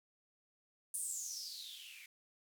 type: noise with band-pass filter sweep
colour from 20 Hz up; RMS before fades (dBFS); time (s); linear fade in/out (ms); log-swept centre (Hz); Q
violet; -45; 0.94-2.06; 2; 9600 to 2200; 8.6
effects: none